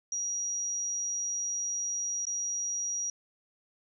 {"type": "tone with dropouts", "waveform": "sine", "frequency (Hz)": 5750, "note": "F8", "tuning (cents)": 50, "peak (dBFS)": -30, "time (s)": [0.12, 3.1], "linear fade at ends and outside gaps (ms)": 2, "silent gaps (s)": [2.253, 2.268], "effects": []}